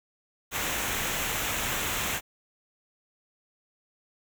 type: noise with comb filter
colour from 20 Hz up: pink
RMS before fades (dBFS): -30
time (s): 0.51-2.21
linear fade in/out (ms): 50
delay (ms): 0.21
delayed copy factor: -0.55
effects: none